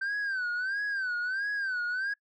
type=tone with vibrato; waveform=sine; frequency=1549 Hz; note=G6; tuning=21 cents flat; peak=-26 dBFS; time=0.01-2.14 s; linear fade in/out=10 ms; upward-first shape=sine; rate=1.5 Hz; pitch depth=130 cents each way; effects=noise-tail reverb RT60 0.1 s tail -23 dB re dry + tanh soft clip ceiling -28 dBFS